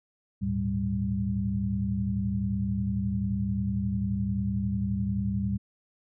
sine tone cluster, 75.6 / 108 / 119.3 / 196.6 Hz, D#2 / A2 / A#2 / G3, -49 / -32 / +41 / +5 cents, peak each -34 / -31 / -37 / -28 dBFS, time 0.41-5.58 s, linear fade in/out 20 ms, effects none

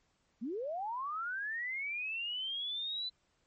sine linear sweep, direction up, 203.4 to 4031 Hz, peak -35 dBFS, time 0.41-3.1 s, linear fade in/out 20 ms, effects pink hiss -75 dBFS RMS until 3.46 s + MP3 32 kbps

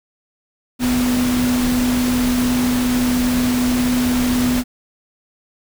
sine tone in noise, 248.1 Hz, B3, 8 cents sharp, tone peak -15 dBFS, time 0.79-4.64 s, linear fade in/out 50 ms, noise pink, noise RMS -24 dBFS, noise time 0.79-4.64 s, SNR +6 dB, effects none

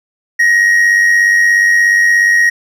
triangle tone with amplitude modulation, 1885 Hz, A#6, 19 cents sharp, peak -3 dBFS, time 0.39-2.5 s, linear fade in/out 10 ms, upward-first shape sine, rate 96.9 Hz, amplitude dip 45%, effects none

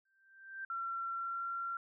sine tone with exponential growth, 1568 Hz, G6, in tune, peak -38 dBFS, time 0.05-0.65 s, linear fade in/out 5 ms, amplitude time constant 130 ms
sine tone with pitch glide, 1360 to 1370.3 Hz, F6 to F6, -46 to -33 cents, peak -36 dBFS, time 0.7-1.77 s, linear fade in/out 2 ms, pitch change +13 cents, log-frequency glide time 1.13-1.44 s
effects none

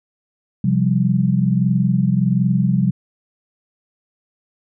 sine chord, C suspended fourth, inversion none, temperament equal, 130.81 / 174.61 / 196 Hz, C3 / F3 / G3, 0 / 0 / 0 cents, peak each -18 dBFS, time 0.64-2.91 s, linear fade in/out 5 ms, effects none

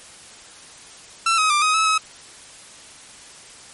sawtooth tone with pitch steps, 1341 / 1268 / 1187 / 1258 / 1297 / 1281 Hz, E6 / D#6 / D6 / D#6 / E6 / E6, +29 / +32 / +18 / +19 / -28 / -50 cents, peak -12 dBFS, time 1.26-1.98 s, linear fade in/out 5 ms, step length 120 ms, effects white hiss -43 dBFS RMS until 3.73 s + MP3 48 kbps

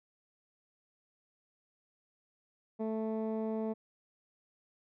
15% pulse tone with low-pass filter, 220 Hz, A3, in tune, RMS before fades -35 dBFS, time 2.79-3.74 s, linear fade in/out 20 ms, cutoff 580 Hz, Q 0.67, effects none

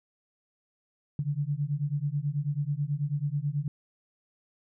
sine beating tone pair, 140.5 / 149.7 Hz, C#3 / D3, +24 / +33 cents, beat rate 9.2 Hz, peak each -30 dBFS, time 1.19-3.68 s, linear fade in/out 2 ms, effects none

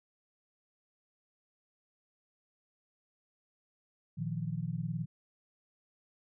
sine chord, Bb suspended fourth, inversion none, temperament equal, 116.54 / 155.56 / 174.61 Hz, Bb2 / Eb3 / F3, 0 / 0 / 0 cents, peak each -39 / -36 / -38 dBFS, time 4.17-5.06 s, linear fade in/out 20 ms, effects none

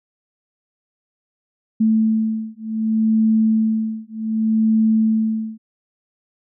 sine beating tone pair, 220 / 220.66 Hz, A3 / A3, 0 / +5 cents, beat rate 0.66 Hz, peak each -18 dBFS, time 1.8-5.58 s, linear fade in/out 10 ms, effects none

